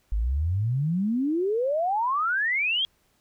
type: exponential sweep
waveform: sine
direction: up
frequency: 49 to 3324 Hz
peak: -22 dBFS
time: 0.12-2.85 s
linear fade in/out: 0 ms
effects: pink hiss -67 dBFS RMS until 3.2 s